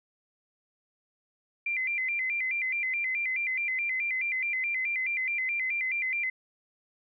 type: tone with vibrato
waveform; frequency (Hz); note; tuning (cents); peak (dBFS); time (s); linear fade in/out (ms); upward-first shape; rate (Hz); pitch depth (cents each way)
sine; 2202; C#7; -12; -27; 1.66-6.3; 5; square; 4.7; 130
effects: none